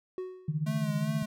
triangle tone with exponential decay, 370 Hz, F#4, in tune, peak -29 dBFS, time 0.18-0.69 s, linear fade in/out 1 ms, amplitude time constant 110 ms
sine tone with tremolo, 153.1 Hz, D#3, 28 cents flat, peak -25 dBFS, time 0.48-1.23 s, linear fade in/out 5 ms, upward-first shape sine, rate 15 Hz, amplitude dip 80%
square tone with vibrato, 214 Hz, A3, 48 cents flat, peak -33 dBFS, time 0.66-1.26 s, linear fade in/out 10 ms, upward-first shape sine, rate 2.6 Hz, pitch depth 48 cents each way
effects none

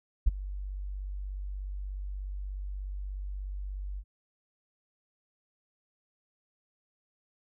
sine tone with ADSR envelope, 48.35 Hz, G1, 23 cents flat, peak -15 dBFS, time 0.26-4.04 s, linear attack 16 ms, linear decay 19 ms, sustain -19 dB, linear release 59 ms, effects none

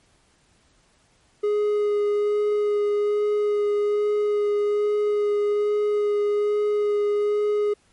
triangle tone with vibrato, 415.3 Hz, G#4, in tune, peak -17 dBFS, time 1.43-7.74 s, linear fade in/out 10 ms, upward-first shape sine, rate 1.2 Hz, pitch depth 10 cents each way, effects pink hiss -61 dBFS RMS until 7.92 s + MP3 48 kbps

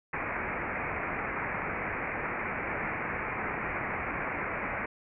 white low-pass noise, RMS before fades -34 dBFS, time 0.13-4.86 s, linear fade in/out 5 ms, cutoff 2400 Hz, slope 96 dB/octave, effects none

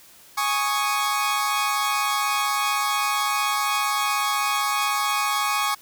sawtooth chord, Ab suspended fourth, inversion none, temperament equal, 830.6 / 1108.7 / 1244.5 Hz, Ab5 / Db6 / Eb6, 0 / 0 / 0 cents, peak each -23 / -20 / -24 dBFS, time 0.37-5.75 s, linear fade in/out 10 ms, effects white hiss -50 dBFS RMS until 5.81 s

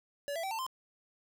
square tone with pitch steps, 571 / 663.5 / 771 / 896 / 1041.2 Hz, D5 / E5 / G5 / A5 / C6, -49 / +11 / -29 / +31 / -9 cents, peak -35 dBFS, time 0.28-0.665 s, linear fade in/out 0 ms, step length 77 ms, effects none

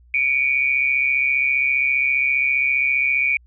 sine tone pair together, 2272 / 2407 Hz, C#7 / D7, +42 / +42 cents, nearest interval minor second, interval 100 cents, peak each -19 dBFS, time 0.14-3.37 s, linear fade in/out 2 ms, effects added 60 Hz sine -48 dBFS peak until 3.46 s

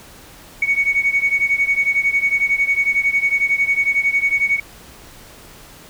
sine beating tone pair, 2226 / 2237 Hz, C#7 / C#7, +7 / +15 cents, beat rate 11 Hz, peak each -16 / -18 dBFS, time 0.62-4.6 s, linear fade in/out 5 ms, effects tanh soft clip ceiling -7 dBFS + pink hiss -42 dBFS RMS until 5.89 s

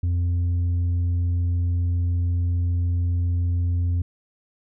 sine tone with tanh clipping, 87.31 Hz, F2, in tune, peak -20 dBFS, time 0.03-4.02 s, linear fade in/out 5 ms, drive 3 dB, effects none

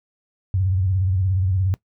sine tone with vibrato, 93.8 Hz, F#2, 24 cents sharp, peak -17 dBFS, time 0.54-1.74 s, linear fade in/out 0 ms, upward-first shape square, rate 17 Hz, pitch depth 76 cents each way, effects noise-tail reverb RT60 0.1 s tail -20 dB re dry

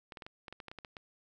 clicks, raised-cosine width 0.3 ms, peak -29 dBFS, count 12, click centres 0.122 / 0.172 / 0.222 / 0.265 / 0.482 / 0.526 / 0.602 / 0.683 / 0.715 / 0.787 / 0.848 / 0.968 s, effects none

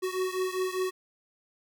square beating tone pair, 370 / 375 Hz, F#4 / F#4, 0 / +23 cents, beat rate 5 Hz, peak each -31 / -33 dBFS, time 0.02-0.91 s, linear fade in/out 20 ms, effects none

